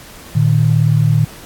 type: tone pair together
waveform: sine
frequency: 114.5 / 152.84 Hz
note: A#2 / D#3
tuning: -31 / -31 cents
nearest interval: perfect fourth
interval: 500 cents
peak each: -12 dBFS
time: 0.35-1.25 s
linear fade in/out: 10 ms
effects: pink hiss -37 dBFS RMS until 1.45 s + AAC 64 kbps